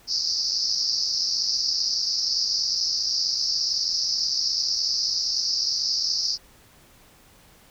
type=band-pass noise; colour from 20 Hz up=white; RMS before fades=-25 dBFS; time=0.07-6.38 s; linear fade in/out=50 ms; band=4600 to 5500 Hz; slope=96 dB/octave; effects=pink hiss -54 dBFS RMS until 7.7 s